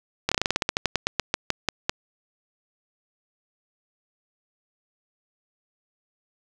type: slowing click train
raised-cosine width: 0.2 ms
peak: -4 dBFS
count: 19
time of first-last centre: 0.29-1.895 s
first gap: 26 ms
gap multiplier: 1.13
effects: none